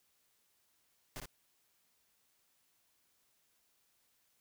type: noise with echo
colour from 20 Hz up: pink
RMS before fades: -44 dBFS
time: 1.16-1.2 s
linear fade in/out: 0 ms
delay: 56 ms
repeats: 1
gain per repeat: -3 dB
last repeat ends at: 1.256 s
effects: white hiss -75 dBFS RMS until 4.4 s